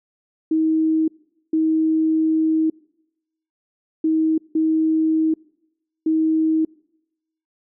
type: tone bursts at uneven times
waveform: sine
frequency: 317.5 Hz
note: D#4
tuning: 35 cents sharp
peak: -15 dBFS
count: 5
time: 0.51-1.08 / 1.53-2.7 / 4.04-4.38 / 4.55-5.34 / 6.06-6.65 s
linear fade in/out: 5 ms
effects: noise-tail reverb RT60 0.9 s tail -25 dB re dry